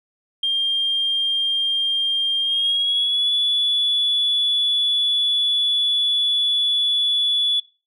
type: tone with pitch glide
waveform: sine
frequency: 3200 to 3430 Hz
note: G7 to A7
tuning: +35 to -45 cents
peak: -16 dBFS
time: 0.43-7.6 s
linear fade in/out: 5 ms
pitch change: +120 cents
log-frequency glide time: 2.4-3.32 s
effects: noise-tail reverb RT60 0.3 s tail -17 dB re dry + tanh soft clip ceiling -12 dBFS